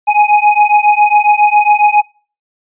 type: beating tone pair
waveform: square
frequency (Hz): 830.6 / 837.9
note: G#5 / G#5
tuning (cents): 0 / +15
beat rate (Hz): 7.3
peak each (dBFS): -10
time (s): 0.07-2.02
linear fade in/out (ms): 20
effects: noise-tail reverb RT60 0.4 s tail -26 dB re dry + resampled to 8000 Hz